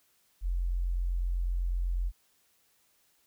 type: tone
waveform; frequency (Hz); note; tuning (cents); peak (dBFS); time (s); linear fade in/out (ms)
sine; 44; F1; +14; -27; 0.41-2.12; 50
effects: white hiss -69 dBFS RMS until 3.26 s